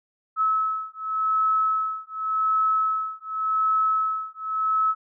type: beating tone pair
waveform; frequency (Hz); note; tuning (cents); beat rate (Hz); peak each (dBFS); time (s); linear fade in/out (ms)
sine; 1295 / 1295.88; E6 / E6; -31 / -30; 0.88; -24; 0.36-4.95; 50
effects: none